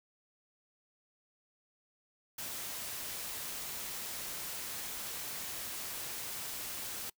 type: noise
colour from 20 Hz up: white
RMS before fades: -41 dBFS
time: 2.38-7.1 s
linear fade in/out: 5 ms
effects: noise-tail reverb RT60 0.1 s tail -24 dB re dry